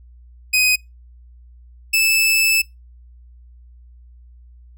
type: tone pair in turn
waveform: sawtooth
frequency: 2506 / 2626 Hz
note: D#7 / E7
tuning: +12 / -7 cents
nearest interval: minor second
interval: 81 cents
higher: second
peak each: -10 dBFS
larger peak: neither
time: 0.53-0.76 / 1.93-2.62 s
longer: second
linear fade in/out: 10 ms
effects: noise-tail reverb RT60 0.2 s tail -24 dB re dry + added 60 Hz sine -42 dBFS peak until 4.77 s